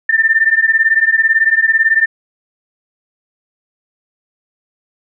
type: beating tone pair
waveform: sine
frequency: 1784 / 1802 Hz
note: A6 / A6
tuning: +23 / +41 cents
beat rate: 18 Hz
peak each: -12 dBFS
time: 0.09-2.06 s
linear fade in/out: 5 ms
effects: none